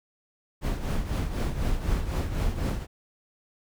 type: noise with tremolo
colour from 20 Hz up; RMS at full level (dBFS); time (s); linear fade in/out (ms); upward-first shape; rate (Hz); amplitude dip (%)
brown; -24; 0.61-2.87; 50; triangle; 4; 70
effects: none